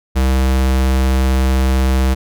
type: tone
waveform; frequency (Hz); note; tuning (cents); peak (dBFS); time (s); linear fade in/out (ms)
square; 65.41; C2; 0; -12; 0.15-2.15; 20
effects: none